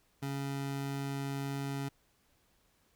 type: tone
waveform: 25% pulse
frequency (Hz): 138.59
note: C#3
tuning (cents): 0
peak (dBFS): -31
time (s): 0.22-1.89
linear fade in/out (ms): 10
effects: pink hiss -71 dBFS RMS until 2.95 s